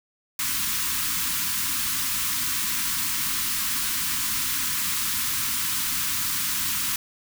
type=band-stop noise; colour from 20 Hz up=white; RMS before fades=-26 dBFS; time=0.39-6.96 s; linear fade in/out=2 ms; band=310 to 940 Hz; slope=96 dB/octave; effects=none